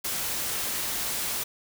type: noise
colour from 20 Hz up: white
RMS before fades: -30 dBFS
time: 0.04-1.44 s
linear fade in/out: 10 ms
effects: none